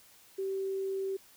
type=tone; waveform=sine; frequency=386.4 Hz; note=G4; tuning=25 cents flat; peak=-31 dBFS; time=0.38-1.17 s; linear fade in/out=10 ms; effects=white hiss -59 dBFS RMS until 1.36 s